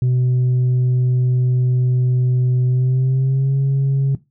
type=tone with pitch glide; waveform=sine; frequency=125.9 to 136.5 Hz; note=B2 to C#3; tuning=+34 to -26 cents; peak=-11 dBFS; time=0.02-4.15 s; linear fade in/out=2 ms; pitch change=+140 cents; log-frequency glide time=2.67-3.56 s; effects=noise-tail reverb RT60 0.2 s tail -17 dB re dry + tanh soft clip ceiling -12 dBFS